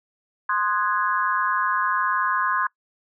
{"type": "chord", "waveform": "sine", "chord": "Ab dominant seventh", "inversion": "first", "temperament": "equal with one note detuned", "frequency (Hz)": [1046.5, 1238.1, 1480, 1661.2], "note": ["C6", "Eb6", "Gb6", "Ab6"], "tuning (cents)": [0, -9, 0, 0], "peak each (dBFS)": [-23, -27, -28, -26], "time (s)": [0.49, 2.67], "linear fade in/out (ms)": 5, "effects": ["noise-tail reverb RT60 0.1 s tail -23 dB re dry"]}